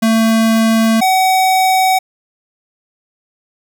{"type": "tone pair in turn", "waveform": "square", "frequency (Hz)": [224.1, 753.8], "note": ["A3", "F#5"], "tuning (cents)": [32, 32], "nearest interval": "octave + major sixth", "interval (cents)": 2100, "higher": "second", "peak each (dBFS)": -10, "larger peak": "neither", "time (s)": [[0.02, 1.01], [1.01, 1.99]], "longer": "first", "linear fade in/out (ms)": 10, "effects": []}